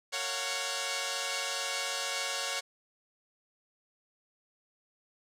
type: chord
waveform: 5% pulse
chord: Gb major seventh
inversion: first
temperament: equal with one note detuned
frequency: 458.2 / 554.4 / 698.5 / 740 Hz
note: Bb4 / Db5 / F5 / Gb5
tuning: -30 / 0 / 0 / 0 cents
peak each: -29 / -23 / -29 / -26 dBFS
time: 0.12-2.61 s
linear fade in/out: 20 ms
effects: low-pass 11000 Hz 12 dB/octave